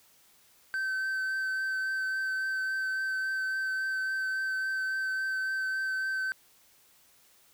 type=tone with vibrato; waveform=triangle; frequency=1542 Hz; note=G6; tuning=29 cents flat; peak=-27 dBFS; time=0.74-6.32 s; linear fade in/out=0 ms; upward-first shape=triangle; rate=3.6 Hz; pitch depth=13 cents each way; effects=white hiss -62 dBFS RMS until 7.53 s